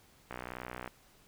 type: click train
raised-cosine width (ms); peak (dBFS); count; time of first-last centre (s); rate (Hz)
0.5; -25; 36; 0.31-0.876; 61.8
effects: pink hiss -63 dBFS RMS until 1.27 s